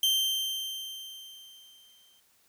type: tone with exponential decay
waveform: 40% pulse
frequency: 3136 Hz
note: G7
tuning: in tune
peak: -21 dBFS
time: 0.03-2.2 s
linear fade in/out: 2 ms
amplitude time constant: 470 ms
effects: white hiss -66 dBFS RMS until 2.48 s